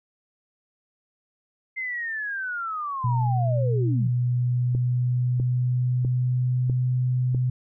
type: linear sweep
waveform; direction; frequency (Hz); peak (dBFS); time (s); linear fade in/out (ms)
sine; down; 2093 to 138.59; -27; 1.76-4.1; 20
type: tone with pitch glide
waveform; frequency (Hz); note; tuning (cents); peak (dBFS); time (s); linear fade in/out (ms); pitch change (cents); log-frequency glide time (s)
sine; 122.5 to 126.09; B2 to B2; -14 to +36; -20; 3.04-7.5; 5; +50; 3.75-6.85
type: click train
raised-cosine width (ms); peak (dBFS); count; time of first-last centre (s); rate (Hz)
3; -19; 5; 4.75-7.347; 1.54
effects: none